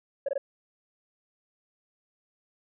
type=tone bursts; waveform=sine; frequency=554.4 Hz; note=C#5; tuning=in tune; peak=-23 dBFS; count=3; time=0.26-0.38 s; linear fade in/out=5 ms; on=26 ms; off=21 ms; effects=tanh soft clip ceiling -23 dBFS